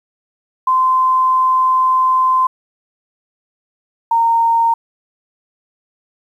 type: tone pair in turn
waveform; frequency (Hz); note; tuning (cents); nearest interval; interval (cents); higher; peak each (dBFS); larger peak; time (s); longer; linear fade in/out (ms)
sine; 1034 / 921.2; C6 / A#5; -21 / -21; major second; 200; first; -10; neither; 0.67-2.47 / 4.11-4.74; first; 5
effects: 8-bit